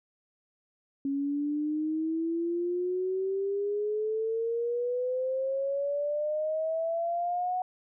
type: exponential sweep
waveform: sine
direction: up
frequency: 274.8 to 739 Hz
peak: -27 dBFS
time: 1.05-7.62 s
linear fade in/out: 2 ms
effects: none